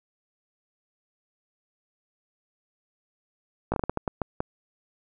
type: slowing click train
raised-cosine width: 1 ms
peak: -12 dBFS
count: 10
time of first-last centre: 3.72-4.405 s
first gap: 18 ms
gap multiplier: 1.34
effects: none